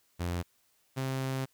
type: tone pair in turn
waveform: sawtooth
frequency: 87.31 / 132.57 Hz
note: F2 / C3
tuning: 0 / +23 cents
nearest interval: perfect fifth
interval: 723 cents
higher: second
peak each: -27 dBFS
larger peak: neither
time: 0.19-0.43 / 0.96-1.46 s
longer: second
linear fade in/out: 20 ms
effects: white hiss -70 dBFS RMS until 1.53 s